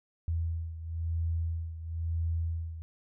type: beating tone pair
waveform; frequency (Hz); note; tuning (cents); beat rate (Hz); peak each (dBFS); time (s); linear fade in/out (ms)
sine; 82.41 / 83.41; E2 / E2; 0 / +21; 1; -31 / -36; 0.28-2.82; 0
effects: none